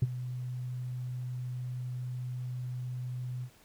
sine tone with ADSR envelope, 125.2 Hz, B2, 24 cents sharp, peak -18 dBFS, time 0.02-3.5 s, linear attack 5 ms, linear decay 33 ms, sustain -16 dB, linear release 71 ms, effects tanh soft clip ceiling -20 dBFS + pink hiss -61 dBFS RMS until 3.64 s

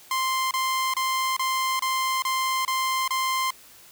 sawtooth tone bursts, 1046.5 Hz, C6, in tune, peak -19 dBFS, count 8, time 0.11-3.506 s, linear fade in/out 2 ms, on 400 ms, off 28 ms, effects white hiss -50 dBFS RMS until 3.91 s

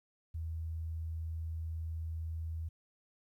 sine tone, 81 Hz, E2, 30 cents flat, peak -36 dBFS, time 0.34-2.69 s, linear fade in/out 10 ms, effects 12-bit

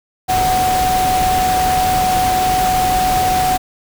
sine tone in noise, 742 Hz, F#5, 5 cents sharp, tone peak -13 dBFS, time 0.28-3.58 s, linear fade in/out 20 ms, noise pink, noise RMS -21 dBFS, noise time 0.28-3.58 s, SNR +5 dB, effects none

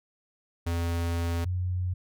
square / sine tone pair in turn, 84.9 / 90.74 Hz, F2 / F#2, -48 / -33 cents, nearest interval minor second, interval 115 cents, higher second, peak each -27 / -26 dBFS, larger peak second, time 0.66-1.45 / 1.45-1.94 s, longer first, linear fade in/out 10 ms, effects none

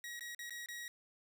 sawtooth tone with dropouts, 1903 Hz, A#6, 35 cents sharp, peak -40 dBFS, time 0.04-0.88 s, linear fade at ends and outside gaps 1 ms, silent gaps 0.194-0.208 / 0.348-0.391 / 0.496-0.506 / 0.66-0.686 s, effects none

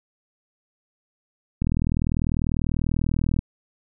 click train, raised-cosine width 5 ms, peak -11 dBFS, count 72, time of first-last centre 1.62-3.391 s, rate 40.1 Hz, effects none

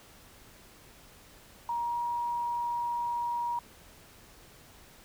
sine tone with pitch glide, 945 to 952.1 Hz, A#5 to A#5, +23 to +36 cents, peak -29 dBFS, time 1.69-3.59 s, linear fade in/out 2 ms, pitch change +13 cents, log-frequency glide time 1.81-1.97 s, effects pink hiss -55 dBFS RMS until 5.04 s

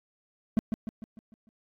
triangle tone with echo, 220.5 Hz, A3, 4 cents sharp, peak -18 dBFS, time 0.57-0.59 s, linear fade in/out 0 ms, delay 150 ms, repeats 6, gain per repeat -6 dB, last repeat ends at 1.49 s, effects AAC 64 kbps

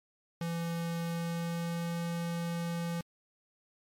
square tone with pitch glide, 168.3 to 169.76 Hz, E3 to F3, +36 to -49 cents, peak -33 dBFS, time 0.41-3.01 s, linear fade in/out 2 ms, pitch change +15 cents, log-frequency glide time 1.03-2.01 s, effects MP3 64 kbps

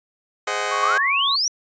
15% pulse chord, Ab dominant seventh, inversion none, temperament just, 415.3 / 519.1 / 623 / 747.5 Hz, Ab4 / C5 / Eb5 / Gb5, 0 / -14 / +2 / +17 cents, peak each -22 dBFS, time 0.47-0.98 s, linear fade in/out 5 ms
sine tone, 1108.7 Hz, C#6, in tune, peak -22 dBFS, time 0.71-1.36 s, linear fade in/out 10 ms
sine exponential sweep, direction up, 1108.7 to 5910 Hz, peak -18 dBFS, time 0.83-1.48 s, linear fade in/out 2 ms
effects resampled to 16000 Hz

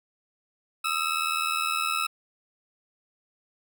20% pulse ring-modulated tone, 1300 Hz, E6, 24 cents flat, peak -17 dBFS, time 0.84-2.07 s, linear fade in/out 10 ms, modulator 39.9 Hz, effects none

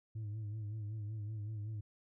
sine tone with vibrato, 106.6 Hz, G#2, 46 cents sharp, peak -36 dBFS, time 0.15-1.81 s, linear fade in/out 10 ms, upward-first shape sine, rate 5.3 Hz, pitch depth 65 cents each way, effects tanh soft clip ceiling -38 dBFS

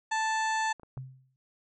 harmonic tone, 880 Hz, A5, in tune, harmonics 1 / 2 / 3 / 4 / 5 / 7 / 8 / 9, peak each -28 / -32 / -41 / -44 / -44 / -44 / -45 / -49 dBFS, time 0.11-0.73 s, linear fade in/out 10 ms
clicks, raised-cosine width 1 ms, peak -35 dBFS, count 3, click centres 0.797 / 0.833 / 0.976 s
sine tone with exponential decay, 130.81 Hz, C3, in tune, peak -33 dBFS, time 0.97-1.36 s, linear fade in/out 0 ms, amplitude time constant 83 ms
effects none

